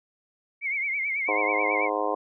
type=tone with vibrato; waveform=sine; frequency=2200 Hz; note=C#7; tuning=14 cents flat; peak=-25 dBFS; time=0.61-1.9 s; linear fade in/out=50 ms; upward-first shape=triangle; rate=9.2 Hz; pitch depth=110 cents each way
type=harmonic tone; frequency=104.5 Hz; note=G#2; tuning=11 cents sharp; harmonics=3 / 4 / 5 / 6 / 7 / 8 / 9 / 10; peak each=-34 / -32 / -30 / -34 / -31 / -38 / -33 / -31 dBFS; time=1.28-2.15 s; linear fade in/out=5 ms
effects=none